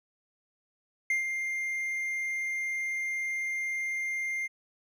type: tone with ADSR envelope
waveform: triangle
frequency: 2106 Hz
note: C7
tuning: 11 cents sharp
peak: -22 dBFS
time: 1.1-4.48 s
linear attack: 3 ms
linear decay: 130 ms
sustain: -6 dB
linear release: 24 ms
effects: none